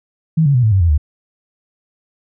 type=tone with pitch steps; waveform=sine; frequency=160 / 140.91 / 124.09 / 109.28 / 96.24 / 84.76 / 74.64 Hz; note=D#3 / C#3 / B2 / A2 / G2 / E2 / D2; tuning=+49 / +29 / +9 / -11 / -31 / +49 / +29 cents; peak=-9 dBFS; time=0.37-0.979 s; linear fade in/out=10 ms; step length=87 ms; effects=none